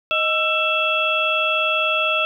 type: harmonic tone with a mistuned harmonic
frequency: 666 Hz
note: E5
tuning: 18 cents sharp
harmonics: 1 / 2 / 4 / 5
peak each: -24 / -23 / -20 / -25 dBFS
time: 0.11-2.25 s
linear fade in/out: 0 ms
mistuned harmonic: 1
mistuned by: -110 cents
effects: 9-bit